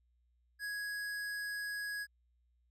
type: tone with hard clipping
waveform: sine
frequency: 1664 Hz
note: G#6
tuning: 3 cents sharp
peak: -39 dBFS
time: 0.59-2.07 s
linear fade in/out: 50 ms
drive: 15 dB
effects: added 60 Hz sine -70 dBFS peak until 2.7 s